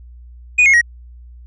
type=tone with pitch steps; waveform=triangle; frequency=2470 / 2163 / 1893.7 Hz; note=D#7 / C#7 / A#6; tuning=-13 / -43 / +27 cents; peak=-6 dBFS; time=0.58-0.814 s; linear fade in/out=10 ms; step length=78 ms; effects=added 60 Hz sine -36 dBFS peak until 1.46 s + resampled to 22050 Hz